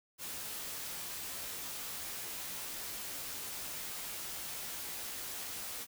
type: noise with comb filter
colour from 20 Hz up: white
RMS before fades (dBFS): -42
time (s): 0.18-5.87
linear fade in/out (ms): 50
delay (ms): 16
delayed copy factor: -0.5
effects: none